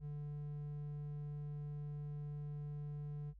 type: tone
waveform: triangle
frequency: 147 Hz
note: D3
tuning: 2 cents sharp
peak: -40 dBFS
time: 0-3.34 s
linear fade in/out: 50 ms
effects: added 50 Hz sine -56 dBFS peak until 3.39 s